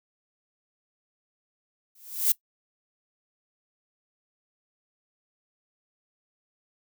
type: noise with exponential growth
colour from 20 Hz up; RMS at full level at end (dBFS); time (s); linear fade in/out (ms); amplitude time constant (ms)
violet; -18; 1.95-2.32; 5; 79
effects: noise-tail reverb RT60 0.1 s tail -21 dB re dry